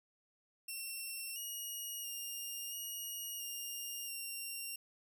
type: tone with pitch steps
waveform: 5% pulse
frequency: 2710 / 2880 / 2815 / 2879 / 2820 / 2763 Hz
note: E7 / F#7 / F7 / F#7 / F7 / F7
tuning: +47 / -47 / +13 / -48 / +16 / -19 cents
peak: -33 dBFS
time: 0.68-4.76 s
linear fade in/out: 5 ms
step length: 680 ms
effects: none